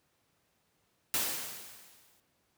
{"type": "noise with exponential decay", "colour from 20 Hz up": "white", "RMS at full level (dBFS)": -29, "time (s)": [1.14, 2.2], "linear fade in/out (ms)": 0, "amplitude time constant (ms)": 230, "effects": ["pink hiss -74 dBFS RMS until 2.57 s", "high-pass 80 Hz 12 dB/octave"]}